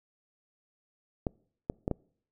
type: clicks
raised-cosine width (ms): 2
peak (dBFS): -16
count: 4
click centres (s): 1.268 / 1.699 / 1.879 / 1.913
effects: noise-tail reverb RT60 0.6 s tail -26 dB re dry